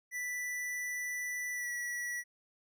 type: tone with pitch glide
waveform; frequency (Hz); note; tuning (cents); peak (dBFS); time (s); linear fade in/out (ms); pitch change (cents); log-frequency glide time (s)
square; 1975.5 to 1940.4; B6 to B6; 0 to -31; -36; 0.11-2.24; 50; -31; 1.53-1.7
effects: none